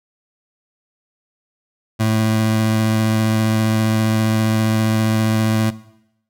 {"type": "tone with vibrato", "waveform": "25% pulse", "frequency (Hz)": 110, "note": "A2", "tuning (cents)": 0, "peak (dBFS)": -11, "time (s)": [1.99, 5.71], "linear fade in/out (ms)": 20, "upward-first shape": "sine", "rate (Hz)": 15, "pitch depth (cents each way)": 12, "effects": ["noise-tail reverb RT60 0.8 s tail -18 dB re dry"]}